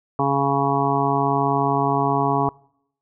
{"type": "harmonic tone", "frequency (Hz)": 139.2, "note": "C#3", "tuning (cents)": 8, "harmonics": [1, 2, 3, 5, 6, 7, 8], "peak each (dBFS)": [-25, -25, -25, -25, -25, -25, -25], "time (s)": [0.19, 2.49], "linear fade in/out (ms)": 2, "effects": ["noise-tail reverb RT60 0.7 s tail -24 dB re dry"]}